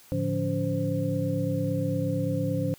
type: tone cluster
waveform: sine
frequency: 108.3 / 144.6 / 173.4 / 283 / 519 Hz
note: A2 / D3 / F3 / C#4 / C5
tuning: -27 / -27 / -12 / +36 / -14 cents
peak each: -31 dBFS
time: 0.12-2.74 s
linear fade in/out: 0 ms
effects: white hiss -54 dBFS RMS until 2.78 s